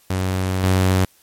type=tone with level steps; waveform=sawtooth; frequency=93.5 Hz; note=F#2; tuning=19 cents sharp; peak=-15 / -10 dBFS; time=0.1-1.05 s; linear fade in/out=5 ms; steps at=0.63 s; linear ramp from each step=10 ms; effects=white hiss -55 dBFS RMS until 1.22 s + MP3 64 kbps